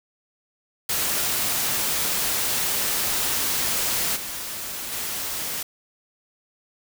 white noise with level steps, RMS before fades -24 / -32 / -29 dBFS, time 0.89-5.63 s, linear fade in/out 5 ms, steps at 4.15 / 4.91 s, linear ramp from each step 20 ms, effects none

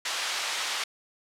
white band-pass noise, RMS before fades -31 dBFS, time 0.05-0.84 s, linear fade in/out 5 ms, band 780 to 4700 Hz, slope 12 dB/octave, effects low-pass 12000 Hz 12 dB/octave

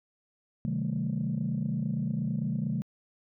sine chord, A half-diminished seventh, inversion first, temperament equal with one note detuned, 130.81 / 155.56 / 191.19 / 220 Hz, C3 / Eb3 / G3 / A3, 0 / 0 / -43 / 0 cents, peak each -33 / -32 / -33 / -32 dBFS, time 0.65-2.82 s, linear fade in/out 0 ms, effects tanh soft clip ceiling -21 dBFS

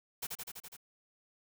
white noise with echo, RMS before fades -38 dBFS, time 0.22-0.27 s, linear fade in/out 10 ms, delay 83 ms, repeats 6, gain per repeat -2 dB, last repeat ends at 0.768 s, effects none

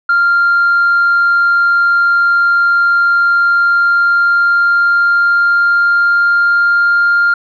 sine tone with pitch glide, 1393 to 1401.1 Hz, F6 to F6, -5 to +5 cents, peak -6 dBFS, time 0.09-7.34 s, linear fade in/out 5 ms, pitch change +10 cents, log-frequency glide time 3.38-7.22 s, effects tanh soft clip ceiling -5 dBFS

